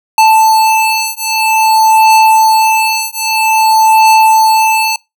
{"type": "beating tone pair", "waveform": "square", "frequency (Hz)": [880, 880.51], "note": ["A5", "A5"], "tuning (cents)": [0, 1], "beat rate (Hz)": 0.51, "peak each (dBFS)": -10, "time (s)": [0.18, 4.96], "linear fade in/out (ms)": 2, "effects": ["noise-tail reverb RT60 0.2 s tail -23 dB re dry"]}